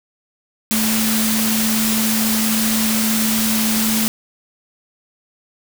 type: tone in noise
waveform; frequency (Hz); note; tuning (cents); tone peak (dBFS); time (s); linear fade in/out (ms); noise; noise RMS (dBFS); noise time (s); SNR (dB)
sine; 220; A3; 0; -18; 0.71-4.08; 0; white; -20; 0.71-4.08; -1
effects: none